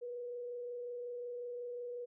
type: tone with frequency modulation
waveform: sine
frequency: 485.6 Hz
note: B4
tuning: 29 cents flat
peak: -40 dBFS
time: 0.01-2.06 s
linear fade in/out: 20 ms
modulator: 25.5 Hz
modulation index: 0.27
effects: none